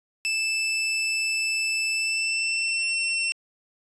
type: tone with pitch glide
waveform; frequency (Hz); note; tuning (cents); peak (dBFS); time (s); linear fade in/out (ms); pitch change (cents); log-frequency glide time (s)
sawtooth; 2637 to 2705; E7 to E7; 0 to +44; -20; 0.25-3.32; 0; +44; 1.91-2.93
effects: resampled to 22050 Hz + 10-bit